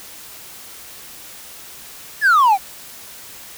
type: exponential sweep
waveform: triangle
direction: down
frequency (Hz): 1787 to 740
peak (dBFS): -7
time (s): 2.21-2.58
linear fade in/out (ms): 50
effects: tanh soft clip ceiling -4 dBFS + white hiss -38 dBFS RMS until 3.57 s